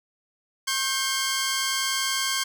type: tone pair together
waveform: 10% pulse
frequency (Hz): 1080 / 1569.9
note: C#6 / G6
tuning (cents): -45 / +2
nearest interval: tritone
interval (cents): 647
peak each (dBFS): -18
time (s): 0.67-2.44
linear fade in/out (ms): 10
effects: none